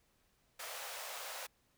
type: high-pass noise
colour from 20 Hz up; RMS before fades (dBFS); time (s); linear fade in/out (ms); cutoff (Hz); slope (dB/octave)
pink; -45; 0.59-1.47; 10; 510; 48
effects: pink hiss -74 dBFS RMS until 1.77 s